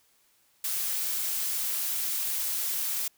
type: noise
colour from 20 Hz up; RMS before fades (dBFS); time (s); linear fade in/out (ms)
blue; -30; 0.64-3.08; 5
effects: white hiss -66 dBFS RMS until 3.17 s